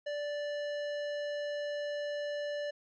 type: tone with hard clipping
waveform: triangle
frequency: 585 Hz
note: D5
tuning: 7 cents flat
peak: -36 dBFS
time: 0.06-2.71 s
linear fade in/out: 10 ms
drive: 18 dB
effects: resampled to 16000 Hz